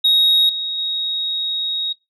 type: tone with level steps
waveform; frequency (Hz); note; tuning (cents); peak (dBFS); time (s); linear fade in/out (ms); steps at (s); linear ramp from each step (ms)
sine; 3771; A#7; +19; -9 / -21 / -19; 0.04-1.93; 10; 0.49 / 0.78; 2
effects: noise-tail reverb RT60 0.2 s tail -21 dB re dry + tanh soft clip ceiling -9 dBFS